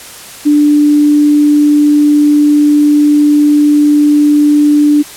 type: tone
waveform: sine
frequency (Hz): 294.8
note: D4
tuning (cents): +7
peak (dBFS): -4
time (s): 0.45-5.03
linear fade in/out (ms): 20
effects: white hiss -30 dBFS RMS until 5.16 s + low-pass 12000 Hz 12 dB/octave